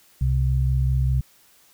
sine tone pair together, 65.05 / 130 Hz, C2 / C3, -9 / -11 cents, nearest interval octave, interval 1198 cents, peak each -20 / -21 dBFS, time 0.21-1.21 s, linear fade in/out 5 ms, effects white hiss -56 dBFS RMS until 1.73 s

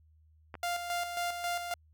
clicks, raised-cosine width 0.5 ms, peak -26 / -30 dBFS, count 2, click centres 0.542 / 0.553 s
sawtooth tone with tremolo, 698.5 Hz, F5, in tune, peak -27 dBFS, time 0.63-1.74 s, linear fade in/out 2 ms, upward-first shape square, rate 3.7 Hz, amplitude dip 50%
effects added 78 Hz sine -60 dBFS peak until 1.93 s

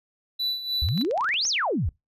triangle tone with tremolo, 3969 Hz, B7, 8 cents sharp, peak -22 dBFS, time 0.39-1.03 s, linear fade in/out 10 ms, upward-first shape sine, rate 3.3 Hz, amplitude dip 70%
sine exponential two-way sweep, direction up then down, 63.3 to 6660 to 63.3 Hz, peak -22 dBFS, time 0.82-1.89 s, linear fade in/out 0 ms, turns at 1.48 s
clicks, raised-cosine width 0.2 ms, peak -23 dBFS, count 11, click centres 0.888 / 0.977 / 1.013 / 1.049 / 1.111 / 1.177 / 1.209 / 1.244 / 1.29 / 1.341 / 1.452 s
effects noise-tail reverb RT60 0.2 s tail -23 dB re dry + resampled to 32000 Hz

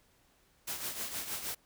white noise with tremolo, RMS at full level -36 dBFS, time 0.67-1.55 s, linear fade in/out 10 ms, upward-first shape triangle, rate 6.4 Hz, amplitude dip 65%, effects pink hiss -68 dBFS RMS until 1.65 s

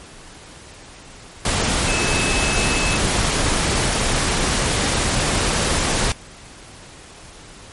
sine tone in noise, 2600 Hz, E7, 24 cents flat, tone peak -24 dBFS, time 1.88-2.97 s, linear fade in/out 2 ms, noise pink, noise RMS -19 dBFS, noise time 1.45-6.12 s, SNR -8 dB, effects pink hiss -41 dBFS RMS until 7.72 s + MP3 48 kbps

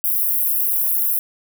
white high-pass noise, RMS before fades -19 dBFS, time 0.04-1.19 s, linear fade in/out 0 ms, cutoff 11000 Hz, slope 48 dB/octave, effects none

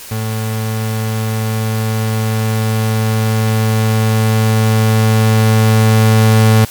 35% pulse tone with level ramp, 110 Hz, A2, in tune, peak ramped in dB -15 to -4 dBFS, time 0.11-6.65 s, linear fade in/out 5 ms, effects white hiss -32 dBFS RMS until 6.7 s + MP3 96 kbps

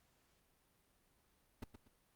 brown noise with echo, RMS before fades -41 dBFS, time 1.62-1.64 s, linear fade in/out 5 ms, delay 120 ms, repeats 2, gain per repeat -9 dB, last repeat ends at 1.88 s, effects pink hiss -75 dBFS RMS until 2.15 s + Opus 48 kbps

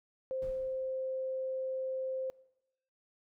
sine tone, 523.3 Hz, C5, in tune, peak -33 dBFS, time 0.31-2.3 s, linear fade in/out 0 ms
brown noise with exponential decay, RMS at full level -46 dBFS, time 0.42-1.11 s, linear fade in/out 1 ms, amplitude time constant 150 ms
effects noise-tail reverb RT60 0.9 s tail -23 dB re dry

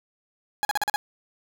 30% pulse tone bursts, 830.6 Hz, G#5, in tune, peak -19 dBFS, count 6, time 0.63-0.96 s, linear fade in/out 0 ms, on 20 ms, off 42 ms, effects none

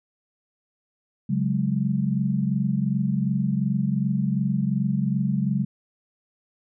sine chord, C# suspended fourth, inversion none, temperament equal, 138.59 / 185 / 207.7 Hz, C#3 / F#3 / G#3, 0 / 0 / 0 cents, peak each -25 dBFS, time 1.29-5.65 s, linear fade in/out 10 ms, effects none

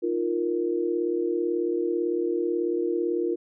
sine chord, Eb suspended second, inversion none, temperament equal, 311.1 / 349.2 / 466.2 Hz, Eb4 / F4 / Bb4, 0 / 0 / 0 cents, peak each -31 / -25 / -29 dBFS, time 0.02-3.36 s, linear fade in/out 20 ms, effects none

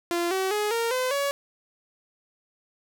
sawtooth tone with pitch steps, 344.5 / 380 / 419.3 / 462.5 / 510.2 / 562.9 Hz, F4 / F#4 / G#4 / A#4 / C5 / C#5, -24 / +46 / +17 / -14 / -44 / +26 cents, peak -20 dBFS, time 0.11-1.31 s, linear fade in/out 0 ms, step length 200 ms, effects 9-bit

